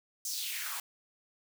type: noise with high-pass filter sweep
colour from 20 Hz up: white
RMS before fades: -37 dBFS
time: 0.25-0.8 s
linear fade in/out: 2 ms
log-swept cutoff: 6500 to 880 Hz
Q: 3
effects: none